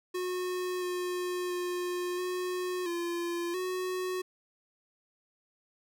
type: tone with pitch steps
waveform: square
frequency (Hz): 363.8 / 360 / 357 / 363.1 / 344.1 / 368.4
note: F#4 / F#4 / F4 / F#4 / F4 / F#4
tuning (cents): -29 / -47 / +38 / -33 / -26 / -7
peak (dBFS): -32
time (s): 0.14-4.22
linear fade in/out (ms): 10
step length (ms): 680
effects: none